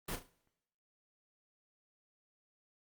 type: noise with echo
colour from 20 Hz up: pink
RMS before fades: -39 dBFS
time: 0.08-0.16 s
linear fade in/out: 5 ms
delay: 35 ms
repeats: 4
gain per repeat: -9 dB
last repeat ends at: 0.3 s
effects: noise-tail reverb RT60 0.9 s tail -23 dB re dry + Opus 24 kbps